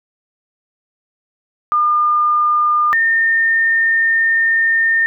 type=tone pair in turn; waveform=sine; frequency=1208 / 1818.5 Hz; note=D6 / A#6; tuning=+48 / -43 cents; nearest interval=perfect fifth; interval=709 cents; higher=second; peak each=-11 dBFS; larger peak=neither; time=1.72-2.93 / 2.93-5.06 s; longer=second; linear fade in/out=0 ms; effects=none